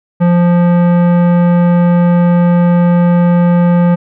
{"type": "tone with tanh clipping", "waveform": "sine", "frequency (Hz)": 174.5, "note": "F3", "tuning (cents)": -1, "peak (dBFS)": -8, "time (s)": [0.2, 3.96], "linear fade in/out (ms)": 20, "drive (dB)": 16, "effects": []}